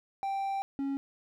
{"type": "tone pair in turn", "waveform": "triangle", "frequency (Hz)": [784, 275.5], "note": ["G5", "C#4"], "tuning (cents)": [0, -11], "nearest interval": "octave + tritone", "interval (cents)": 1811, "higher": "first", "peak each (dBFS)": -28, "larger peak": "neither", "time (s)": [[0.23, 0.62], [0.79, 0.97]], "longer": "first", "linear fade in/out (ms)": 0, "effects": []}